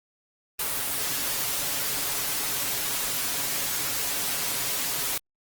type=noise with comb filter; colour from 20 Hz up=white; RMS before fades=-28 dBFS; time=0.59-5.18 s; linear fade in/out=5 ms; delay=7.1 ms; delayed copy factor=+0.55; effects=Opus 32 kbps